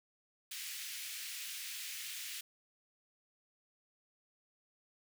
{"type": "high-pass noise", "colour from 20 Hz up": "pink", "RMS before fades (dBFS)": -44, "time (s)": [0.51, 2.41], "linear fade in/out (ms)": 5, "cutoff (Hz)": 2100, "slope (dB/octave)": 24, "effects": []}